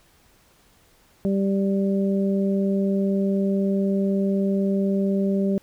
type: harmonic tone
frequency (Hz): 196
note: G3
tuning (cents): 0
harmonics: 1 / 2 / 3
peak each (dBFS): -20 / -26 / -30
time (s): 1.25-5.58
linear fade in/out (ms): 0
effects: pink hiss -58 dBFS RMS until 5.62 s